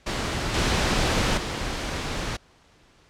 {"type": "noise with level steps", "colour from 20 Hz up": "pink", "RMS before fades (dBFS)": [-27, -22, -29], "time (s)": [0.06, 2.37], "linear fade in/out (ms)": 10, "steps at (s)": [0.54, 1.37], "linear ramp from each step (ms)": 5, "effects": ["pink hiss -57 dBFS RMS until 3.09 s", "low-pass 6000 Hz 12 dB/octave"]}